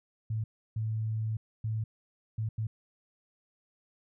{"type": "tone bursts at uneven times", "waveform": "sine", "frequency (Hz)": 110, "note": "A2", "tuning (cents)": 0, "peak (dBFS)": -29, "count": 5, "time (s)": [[0.3, 0.44], [0.76, 1.37], [1.64, 1.84], [2.38, 2.49], [2.58, 2.67]], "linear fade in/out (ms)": 5, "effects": []}